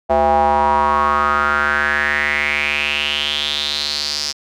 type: tone with band-pass filter sweep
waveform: square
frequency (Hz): 73.42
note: D2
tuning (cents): 0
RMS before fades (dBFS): -17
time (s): 0.09-4.33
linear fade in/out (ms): 20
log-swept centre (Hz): 710 to 5200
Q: 5.8
effects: none

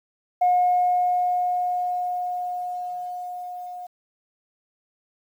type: tone with level ramp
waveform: sine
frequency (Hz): 720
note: F#5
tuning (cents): -47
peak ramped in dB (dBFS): -14 to -33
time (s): 0.41-3.87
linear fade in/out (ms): 10
effects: tanh soft clip ceiling -12 dBFS + 9-bit

